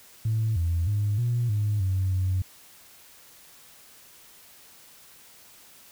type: tone with pitch steps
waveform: sine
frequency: 110.7 / 84.5 / 103.5 / 119.8 / 104.6 / 94.4 / 93.1 Hz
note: A2 / E2 / G#2 / A#2 / G#2 / F#2 / F#2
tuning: +11 / +43 / -5 / +48 / +13 / +35 / +11 cents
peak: -21 dBFS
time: 0.25-2.42 s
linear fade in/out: 5 ms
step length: 310 ms
effects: tanh soft clip ceiling -18 dBFS + white hiss -52 dBFS RMS until 5.91 s